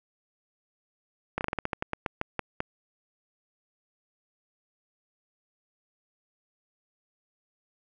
slowing click train, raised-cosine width 0.5 ms, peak -13 dBFS, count 14, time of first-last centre 1.38-2.604 s, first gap 29 ms, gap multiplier 1.18, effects none

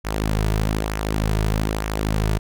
sawtooth tone with flanger, 53 Hz, G#1, 36 cents sharp, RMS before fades -22 dBFS, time 0.04-2.39 s, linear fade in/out 20 ms, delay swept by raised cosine 0.23 to 3.83 ms, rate 1.1 Hz, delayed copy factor -0.5, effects none

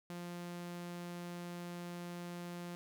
sawtooth tone, 174.61 Hz, F3, in tune, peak -39 dBFS, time 0.1-2.75 s, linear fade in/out 0 ms, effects none

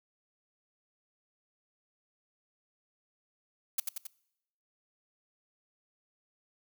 blue noise with echo, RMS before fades -29 dBFS, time 3.78-3.8 s, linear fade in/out 5 ms, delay 90 ms, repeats 3, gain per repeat -4 dB, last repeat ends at 4.07 s, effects noise-tail reverb RT60 0.8 s tail -22 dB re dry

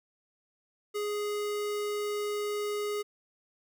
square tone, 415.3 Hz, G#4, in tune, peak -31 dBFS, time 0.94-3.03 s, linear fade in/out 20 ms, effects none

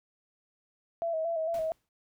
sine tone with vibrato, 655 Hz, E5, 11 cents flat, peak -28 dBFS, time 1.02-1.72 s, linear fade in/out 0 ms, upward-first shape square, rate 4.4 Hz, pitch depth 44 cents each way
pink noise with exponential decay, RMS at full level -46 dBFS, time 1.54-1.89 s, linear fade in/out 2 ms, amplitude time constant 75 ms
effects none

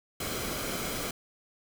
pink noise with comb filter, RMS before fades -34 dBFS, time 0.2-1.11 s, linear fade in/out 5 ms, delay 1.1 ms, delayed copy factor -0.5, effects none

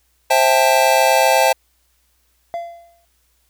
square chord, A minor seventh, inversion first, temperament just, 528 / 660 / 792 / 880 Hz, C5 / E5 / G5 / A5, +16 / +2 / +18 / 0 cents, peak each -18 dBFS, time 0.3-1.53 s, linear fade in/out 10 ms
triangle tone with exponential decay, 684 Hz, F5, 36 cents flat, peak -18 dBFS, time 2.54-3.05 s, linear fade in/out 0 ms, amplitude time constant 110 ms
effects added 60 Hz sine -63 dBFS peak until 3.49 s + white hiss -63 dBFS RMS until 3.49 s

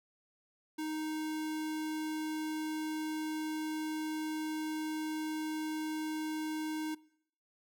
square tone, 311.1 Hz, D#4, in tune, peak -36 dBFS, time 0.78-6.95 s, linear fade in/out 10 ms, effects noise-tail reverb RT60 0.7 s tail -22 dB re dry

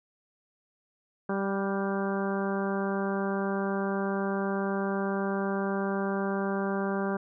harmonic tone with a mistuned harmonic, 196 Hz, G3, in tune, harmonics 1 / 2 / 3 / 4 / 5 / 6 / 7 / 8, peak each -30 / -32 / -36 / -38 / -40 / -40 / -41 / -41 dBFS, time 1.29-7.17 s, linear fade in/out 5 ms, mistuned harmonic 7, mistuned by +47 cents, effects none

